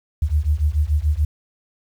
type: beating tone pair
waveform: sine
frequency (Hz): 71.8 / 78.7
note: D2 / D#2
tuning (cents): -39 / +20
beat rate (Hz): 6.9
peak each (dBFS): -19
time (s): 0.22-1.25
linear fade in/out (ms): 5
effects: 8-bit

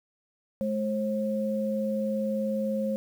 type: tone pair together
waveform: sine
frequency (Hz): 212.7 / 536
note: G#3 / C5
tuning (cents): +42 / +42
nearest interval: octave + major third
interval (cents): 1600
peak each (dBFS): -28 / -29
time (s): 0.61-2.96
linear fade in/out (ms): 0
effects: 9-bit

